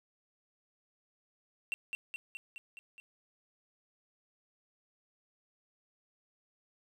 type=tone with echo; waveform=triangle; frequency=2719 Hz; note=F7; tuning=47 cents flat; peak=-30 dBFS; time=1.72-1.74 s; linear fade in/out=0 ms; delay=210 ms; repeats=6; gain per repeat=-3 dB; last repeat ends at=3 s; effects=none